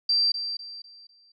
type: tone with echo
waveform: sine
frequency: 4699 Hz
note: D8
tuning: in tune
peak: -19 dBFS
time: 0.09-0.32 s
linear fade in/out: 5 ms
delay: 250 ms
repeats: 4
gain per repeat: -9 dB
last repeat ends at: 1.32 s
effects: none